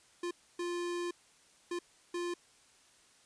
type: tone bursts at uneven times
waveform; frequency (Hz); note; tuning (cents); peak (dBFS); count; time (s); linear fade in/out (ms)
square; 349.2; F4; 0; -35; 4; 0.23-0.31 / 0.59-1.11 / 1.71-1.79 / 2.14-2.34; 5
effects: white hiss -64 dBFS RMS until 3.25 s + resampled to 22050 Hz